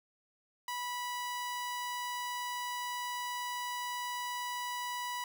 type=tone; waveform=sawtooth; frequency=981 Hz; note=B5; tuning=12 cents flat; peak=-32 dBFS; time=0.68-5.24 s; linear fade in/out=2 ms; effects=none